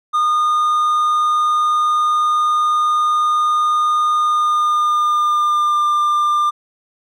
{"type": "tone with pitch glide", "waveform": "triangle", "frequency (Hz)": [1222, 1195.5], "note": ["D#6", "D6"], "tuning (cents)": [-32, 30], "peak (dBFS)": -11, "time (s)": [0.13, 6.51], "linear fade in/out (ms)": 20, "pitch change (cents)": -38, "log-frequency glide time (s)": [4.17, 5.88], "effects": []}